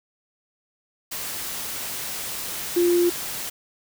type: tone in noise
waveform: sine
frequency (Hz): 349.2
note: F4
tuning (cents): 0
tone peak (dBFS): -16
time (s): 2.76-3.1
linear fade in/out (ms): 10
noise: white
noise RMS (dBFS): -31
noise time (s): 1.11-3.5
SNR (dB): +12
effects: none